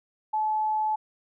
sine tone, 862 Hz, A5, 36 cents flat, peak -23 dBFS, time 0.33-0.96 s, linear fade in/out 10 ms, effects none

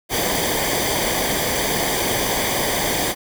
pink noise with comb filter, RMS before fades -21 dBFS, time 0.09-3.15 s, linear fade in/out 50 ms, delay 0.74 ms, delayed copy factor -0.7, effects none

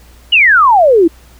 sine exponential sweep, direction down, 2990 to 312.5 Hz, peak -4 dBFS, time 0.32-1.08 s, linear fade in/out 10 ms, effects added 60 Hz sine -39 dBFS peak until 1.39 s + pink hiss -45 dBFS RMS until 1.39 s

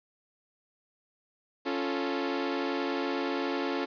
sawtooth chord, Db augmented, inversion none, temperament equal, 277.2 / 349.2 / 440 Hz, Db4 / F4 / A4, 0 / 0 / 0 cents, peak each -28 / -30 / -31 dBFS, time 1.65-3.86 s, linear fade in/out 20 ms, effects resampled to 11025 Hz + 9-bit

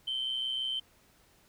sine tone with amplitude modulation, 3096 Hz, G7, 22 cents flat, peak -27 dBFS, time 0.07-0.8 s, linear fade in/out 10 ms, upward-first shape sine, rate 126 Hz, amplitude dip 60%, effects tanh soft clip ceiling -25 dBFS + pink hiss -64 dBFS RMS until 1.48 s

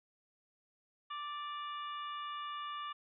harmonic tone with a mistuned harmonic, 587.3 Hz, D5, in tune, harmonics 2 / 3 / 4 / 5 / 6, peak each -40 / -52 / -56 / -50 / -52 dBFS, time 1.1-2.93 s, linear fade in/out 10 ms, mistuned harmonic 5, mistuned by -25 cents, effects none

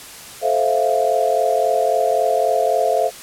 sine chord, F major seventh, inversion first, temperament just, 436.5 / 523.8 / 654.8 / 698.5 Hz, A4 / C5 / E5 / F5, -14 / +2 / -12 / 0 cents, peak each -22 / -21 / -19 / -19 dBFS, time 0.41-3.11 s, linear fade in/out 50 ms, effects white hiss -37 dBFS RMS until 3.22 s + low-pass 12000 Hz 12 dB/octave

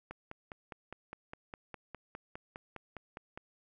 click train, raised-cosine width 0.5 ms, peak -28 dBFS, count 17, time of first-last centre 0.11-3.375 s, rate 4.9 Hz, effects none

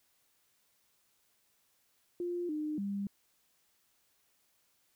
sine tone with pitch steps, 350.6 / 304 / 199.8 Hz, F4 / D#4 / G3, +7 / -40 / +33 cents, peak -33 dBFS, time 2.2-3.07 s, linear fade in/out 2 ms, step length 290 ms, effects white hiss -73 dBFS RMS until 4.95 s

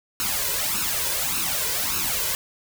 white noise with flanger, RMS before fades -25 dBFS, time 0.2-2.35 s, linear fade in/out 0 ms, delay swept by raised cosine 0.74 to 2.04 ms, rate 1.7 Hz, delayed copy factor +0.7, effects none

